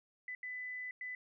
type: tone bursts at uneven times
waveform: sine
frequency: 2000 Hz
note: B6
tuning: 21 cents sharp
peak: -40 dBFS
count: 3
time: 0.28-0.35 / 0.43-0.91 / 1.01-1.15 s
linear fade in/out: 2 ms
effects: none